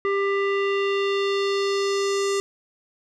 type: tone with low-pass filter sweep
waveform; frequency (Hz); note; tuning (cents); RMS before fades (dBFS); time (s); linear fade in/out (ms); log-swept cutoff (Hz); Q
square; 396.6; G4; +20; -23; 0.05-2.4; 0; 1800 to 7400; 2
effects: none